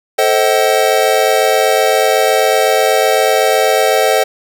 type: chord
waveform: square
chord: A diminished seventh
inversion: none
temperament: just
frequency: 440 / 528 / 633.6 / 760.3 Hz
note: A4 / C5 / Eb5 / Gb5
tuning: 0 / +16 / +31 / +47 cents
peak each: -16 dBFS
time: 0.18-4.24 s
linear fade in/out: 10 ms
effects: none